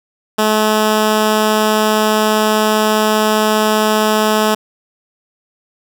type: tone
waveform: 10% pulse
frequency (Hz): 215.1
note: A3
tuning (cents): -39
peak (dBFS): -3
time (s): 0.38-4.55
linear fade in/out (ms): 10
effects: none